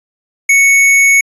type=tone; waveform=square; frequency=2217 Hz; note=C#7; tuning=in tune; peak=-6 dBFS; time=0.49-1.21 s; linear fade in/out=5 ms; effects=resampled to 24000 Hz